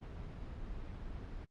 brown noise, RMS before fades -44 dBFS, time 0.01-1.46 s, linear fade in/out 20 ms, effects low-pass 4000 Hz 12 dB/octave + Opus 24 kbps

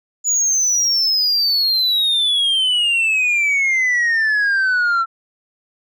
sine exponential sweep, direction down, 6960 to 1335 Hz, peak -11 dBFS, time 0.24-5.06 s, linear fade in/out 50 ms, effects tanh soft clip ceiling -13 dBFS

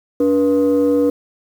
sine tone pair together, 287.5 / 483.5 Hz, D4 / B4, -37 / -37 cents, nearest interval major sixth, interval 900 cents, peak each -13 dBFS, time 0.2-1.1 s, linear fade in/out 5 ms, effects tanh soft clip ceiling -8 dBFS + 7-bit

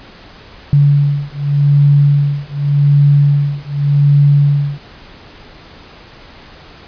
sine beating tone pair, 142.8 / 143.66 Hz, D3 / D3, -48 / -38 cents, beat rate 0.86 Hz, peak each -11 dBFS, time 0.73-4.78 s, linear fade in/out 0 ms, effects pink hiss -38 dBFS RMS until 6.87 s + resampled to 11025 Hz

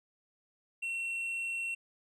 sine tone with tanh clipping, 2719 Hz, F7, 47 cents flat, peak -34 dBFS, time 0.82-1.75 s, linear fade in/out 10 ms, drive 4 dB, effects none

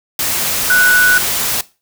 sine tone in noise, 1480 Hz, F#6, in tune, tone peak -8 dBFS, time 0.7-1.18 s, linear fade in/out 2 ms, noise white, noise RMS -17 dBFS, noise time 0.19-1.61 s, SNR +6 dB, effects noise-tail reverb RT60 0.3 s tail -19 dB re dry

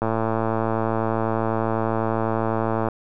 click train, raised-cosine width 1 ms, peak -9 dBFS, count 322, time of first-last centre 0.02-2.886 s, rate 112 Hz, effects none

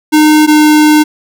square tone pair in turn, 305.8 / 303.7 Hz, D#4 / D#4, -30 / -42 cents, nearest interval unison, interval 12 cents, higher first, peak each -4 dBFS, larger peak neither, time 0.12-0.47 / 0.47-1.04 s, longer second, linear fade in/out 20 ms, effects none

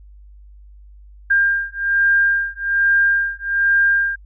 sine beating tone pair, 1600 / 1601.2 Hz, G6 / G6, +35 / +36 cents, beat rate 1.2 Hz, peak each -17 dBFS, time 1.3-4.16 s, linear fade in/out 10 ms, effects added 50 Hz sine -40 dBFS peak until 4.25 s

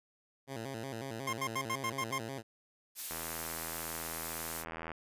10% pulse tone with vibrato, 123.8 Hz, B2, 5 cents sharp, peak -31 dBFS, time 0.47-2.43 s, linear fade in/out 50 ms, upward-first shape square, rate 5.5 Hz, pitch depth 160 cents each way
25% pulse tone bursts, 1060 Hz, C6, 22 cents sharp, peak -29 dBFS, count 7, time 1.27-2.183 s, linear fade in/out 5 ms, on 61 ms, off 81 ms
blue noise, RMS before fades -39 dBFS, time 2.95-4.65 s, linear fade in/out 50 ms
click train, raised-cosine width 0.5 ms, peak -26 dBFS, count 149, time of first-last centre 3.11-4.917 s, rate 81.9 Hz
effects resampled to 32000 Hz

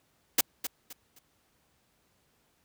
white noise with echo, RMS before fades -22 dBFS, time 0.38-0.41 s, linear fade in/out 5 ms, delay 260 ms, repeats 3, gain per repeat -11 dB, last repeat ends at 1.19 s, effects pink hiss -70 dBFS RMS until 2.64 s + high-pass 60 Hz 12 dB/octave

